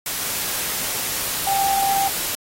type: tone in noise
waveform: sine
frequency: 786 Hz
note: G5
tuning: 4 cents sharp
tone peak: -18 dBFS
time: 1.47-2.08 s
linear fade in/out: 2 ms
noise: white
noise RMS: -25 dBFS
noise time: 0.06-2.35 s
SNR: +4 dB
effects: AAC 48 kbps